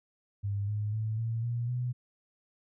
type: tone with pitch steps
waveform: sine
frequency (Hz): 100.8 / 105.02 / 109.42 / 114 / 118.77 / 123.74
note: G2 / G#2 / A2 / A#2 / A#2 / B2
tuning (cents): +49 / +20 / -9 / -38 / +33 / +4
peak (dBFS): -29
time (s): 0.43-1.93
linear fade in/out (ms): 20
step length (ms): 250
effects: none